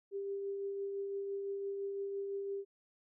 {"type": "tone with tremolo", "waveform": "sine", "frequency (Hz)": 396.6, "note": "G4", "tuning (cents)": 20, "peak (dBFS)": -35, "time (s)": [0.11, 2.65], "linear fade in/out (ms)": 50, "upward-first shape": "triangle", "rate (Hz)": 5.9, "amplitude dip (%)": 30, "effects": []}